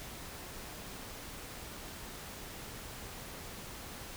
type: silence
effects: pink hiss -46 dBFS RMS until 4.16 s